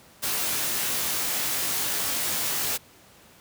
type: noise with comb filter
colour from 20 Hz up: white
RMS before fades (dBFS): -27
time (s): 0.22-2.78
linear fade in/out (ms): 20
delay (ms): 20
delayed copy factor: -0.75
effects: pink hiss -53 dBFS RMS until 3.4 s + high-pass 80 Hz 12 dB/octave